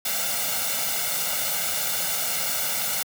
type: noise with comb filter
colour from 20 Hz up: white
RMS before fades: -26 dBFS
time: 0.05-3.03 s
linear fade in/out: 5 ms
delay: 1.4 ms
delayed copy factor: +0.8
effects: high-pass 150 Hz 12 dB/octave